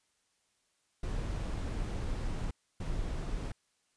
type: noise bursts at uneven times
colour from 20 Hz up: brown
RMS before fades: -35 dBFS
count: 2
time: 1.03-2.51 / 2.8-3.52 s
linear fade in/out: 5 ms
effects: white hiss -75 dBFS RMS until 3.96 s + resampled to 22050 Hz